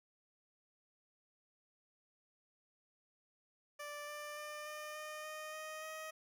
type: tone with pitch steps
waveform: 15% pulse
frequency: 587.3 / 593.1 / 598.9 / 604.9 / 610.8 / 616.9 / 622.9 / 629.1 Hz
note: D5 / D5 / D5 / D#5 / D#5 / D#5 / D#5 / D#5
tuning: 0 / +17 / +34 / -49 / -32 / -15 / +2 / +19 cents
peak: -38 dBFS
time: 3.79-6.11 s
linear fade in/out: 10 ms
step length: 290 ms
effects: none